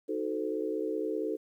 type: chord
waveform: sine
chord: D# diminished seventh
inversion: none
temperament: equal with one note detuned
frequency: 311.1 / 370 / 440 / 515.5 Hz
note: D#4 / F#4 / A4 / C5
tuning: 0 / 0 / 0 / -26 cents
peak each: -35 / -37 / -33 / -39 dBFS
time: 0.08-1.37 s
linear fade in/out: 20 ms
effects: 11-bit